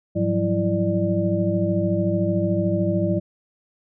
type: tone cluster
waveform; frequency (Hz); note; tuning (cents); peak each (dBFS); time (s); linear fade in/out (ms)
sine; 103.7 / 175.6 / 189.1 / 333.8 / 593; G#2 / F3 / F#3 / E4 / D5; -2 / +10 / +38 / +22 / +17; -25; 0.15-3.2; 20
effects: none